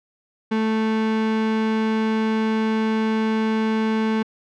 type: tone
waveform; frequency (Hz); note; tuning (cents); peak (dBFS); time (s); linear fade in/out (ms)
35% pulse; 220; A3; 0; -17; 0.51-4.23; 10
effects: low-pass 3000 Hz 12 dB/octave